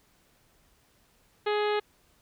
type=harmonic tone; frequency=418.3 Hz; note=G#4; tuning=12 cents sharp; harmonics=1 / 2 / 3 / 4 / 5 / 6 / 7 / 8 / 9 / 10; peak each=-26 / -32 / -36 / -38 / -40 / -42 / -43 / -44 / -45 / -46 dBFS; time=1.46-1.8 s; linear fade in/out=10 ms; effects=pink hiss -65 dBFS RMS until 2.21 s